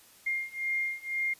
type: beating tone pair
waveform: sine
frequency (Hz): 2118 / 2120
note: C7 / C7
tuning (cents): +21 / +22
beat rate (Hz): 2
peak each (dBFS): -33 / -32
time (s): 0.26-1.34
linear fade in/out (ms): 10
effects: white hiss -57 dBFS RMS until 1.39 s + resampled to 32000 Hz